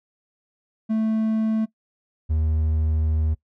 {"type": "tone pair in turn", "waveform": "triangle", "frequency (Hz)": [220, 78.32], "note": ["A3", "D#2"], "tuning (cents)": [0, 12], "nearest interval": "octave + tritone", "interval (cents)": 1788, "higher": "first", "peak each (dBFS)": -17, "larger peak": "neither", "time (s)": [[0.89, 1.66], [2.29, 3.35]], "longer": "second", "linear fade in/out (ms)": 20, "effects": ["noise-tail reverb RT60 0.1 s tail -20 dB re dry"]}